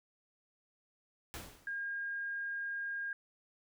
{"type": "noise with exponential decay", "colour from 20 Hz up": "pink", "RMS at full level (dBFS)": -42, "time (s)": [1.34, 1.85], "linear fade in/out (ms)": 0, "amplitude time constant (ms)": 110}
{"type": "tone", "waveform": "sine", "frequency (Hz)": 1618, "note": "G#6", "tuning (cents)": -46, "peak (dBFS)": -36, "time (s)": [1.67, 3.13], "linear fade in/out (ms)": 2}
{"effects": []}